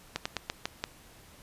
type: slowing click train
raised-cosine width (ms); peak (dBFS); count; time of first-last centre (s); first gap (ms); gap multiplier
0.2; -13; 6; 0.16-0.84; 95; 1.18
effects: pink hiss -55 dBFS RMS until 1.42 s + resampled to 32000 Hz